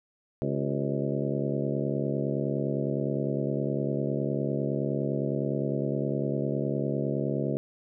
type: harmonic tone with a mistuned harmonic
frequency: 69.8 Hz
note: C#2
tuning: 13 cents sharp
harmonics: 2 / 3 / 4 / 5 / 6 / 7 / 8 / 9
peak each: -31 / -33 / -34 / -35 / -36 / -36 / -37 / -38 dBFS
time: 0.42-7.57 s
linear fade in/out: 0 ms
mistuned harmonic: 6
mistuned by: -92 cents
effects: none